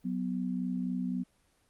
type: tone pair together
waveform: sine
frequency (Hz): 185 / 248.8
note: F#3 / B3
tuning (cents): 0 / +13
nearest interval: perfect fourth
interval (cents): 513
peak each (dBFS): -33 / -33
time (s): 0.04-1.24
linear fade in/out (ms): 20
effects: pink hiss -69 dBFS RMS until 1.69 s + Opus 24 kbps